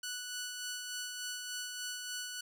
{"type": "tone with tremolo", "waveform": "10% pulse", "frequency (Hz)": 1480, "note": "F#6", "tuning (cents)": 0, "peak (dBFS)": -29, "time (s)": [0.03, 2.41], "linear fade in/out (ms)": 5, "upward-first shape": "sine", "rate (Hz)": 3.4, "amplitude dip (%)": 35, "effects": []}